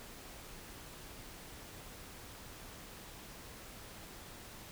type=silence; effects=pink hiss -51 dBFS RMS until 4.71 s